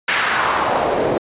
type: noise with band-pass filter sweep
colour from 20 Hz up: pink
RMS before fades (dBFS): -18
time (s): 0.08-1.18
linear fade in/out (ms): 5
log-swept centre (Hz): 2000 to 420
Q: 1.9
effects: resampled to 8000 Hz